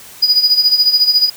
triangle tone with tremolo, 4925 Hz, D#8, 19 cents flat, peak -4 dBFS, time 0.22-1.3 s, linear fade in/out 10 ms, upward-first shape sine, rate 14 Hz, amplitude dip 75%, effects tanh soft clip ceiling -1 dBFS + white hiss -37 dBFS RMS until 1.36 s

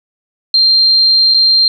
sine tone with dropouts, 4175 Hz, C8, 5 cents flat, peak -6 dBFS, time 0.54-1.68 s, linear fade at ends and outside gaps 2 ms, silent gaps 1.339-1.344 s, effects none

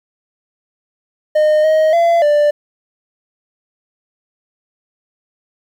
triangle tone with pitch steps, 612 / 627 / 679 / 590 Hz, D#5 / D#5 / F5 / D5, -29 / +13 / -49 / +8 cents, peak -7 dBFS, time 1.35-2.51 s, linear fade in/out 10 ms, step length 290 ms, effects 8-bit

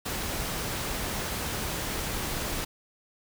pink noise, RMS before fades -32 dBFS, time 0.05-2.65 s, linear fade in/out 10 ms, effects none

